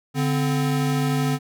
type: tone pair together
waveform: square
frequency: 144.74 / 257.9 Hz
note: D3 / C4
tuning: -25 / -25 cents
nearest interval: minor seventh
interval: 1000 cents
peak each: -22 / -25 dBFS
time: 0.14-1.39 s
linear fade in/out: 50 ms
effects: none